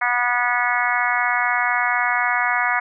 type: harmonic tone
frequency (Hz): 243.9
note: B3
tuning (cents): -21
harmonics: 3 / 4 / 5 / 6 / 7 / 8 / 9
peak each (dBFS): -25 / -25 / -25 / -25 / -25 / -25 / -25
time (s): 0.01-2.8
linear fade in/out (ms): 10
effects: none